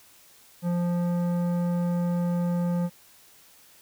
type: tone with tanh clipping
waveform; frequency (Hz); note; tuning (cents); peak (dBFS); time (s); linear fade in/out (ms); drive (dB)
sine; 174.61; F3; 0; -25; 0.62-2.9; 50; 13
effects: white hiss -55 dBFS RMS until 3.81 s